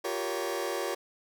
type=chord; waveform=sawtooth; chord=G half-diminished seventh; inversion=third; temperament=just; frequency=352.8 / 392 / 470.4 / 564.5 Hz; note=F4 / G4 / Bb4 / Db5; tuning=+18 / 0 / +16 / +31 cents; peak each=-32 dBFS; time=0.04-0.95 s; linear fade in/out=10 ms; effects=none